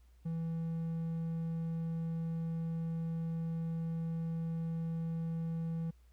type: tone with hard clipping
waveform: triangle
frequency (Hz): 164.5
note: E3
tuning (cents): -3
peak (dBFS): -35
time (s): 0.25-5.91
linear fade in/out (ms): 10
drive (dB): 6
effects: added 60 Hz sine -59 dBFS peak until 6.12 s + pink hiss -75 dBFS RMS until 6.12 s